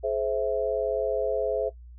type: chord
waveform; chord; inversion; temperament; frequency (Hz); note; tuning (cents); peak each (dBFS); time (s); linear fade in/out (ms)
sine; Ab augmented; none; equal with one note detuned; 424.5 / 523.3 / 659.3; Ab4 / C5 / E5; +38 / 0 / 0; -28; 0.03-1.7; 20
effects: noise-tail reverb RT60 0.1 s tail -19 dB re dry + added 60 Hz sine -43 dBFS peak until 1.98 s